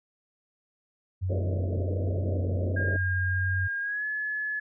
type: tone with vibrato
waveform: sine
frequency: 92.5 Hz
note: F#2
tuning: in tune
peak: -25 dBFS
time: 1.21-3.68 s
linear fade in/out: 20 ms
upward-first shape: sine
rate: 1.4 Hz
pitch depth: 16 cents each way
type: low-pass noise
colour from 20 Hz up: white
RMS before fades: -34 dBFS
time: 1.29-2.97 s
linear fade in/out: 10 ms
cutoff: 640 Hz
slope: 96 dB/octave
type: tone with pitch glide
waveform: sine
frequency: 1619 to 1710.3 Hz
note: G#6 to A6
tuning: -45 to -50 cents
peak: -28 dBFS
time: 2.76-4.6 s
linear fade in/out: 10 ms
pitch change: +95 cents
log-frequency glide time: 3.81-4.05 s
effects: high-pass 60 Hz 12 dB/octave